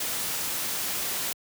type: noise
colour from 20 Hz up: white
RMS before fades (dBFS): -30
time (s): 0-1.33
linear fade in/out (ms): 5
effects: high-pass 80 Hz 12 dB/octave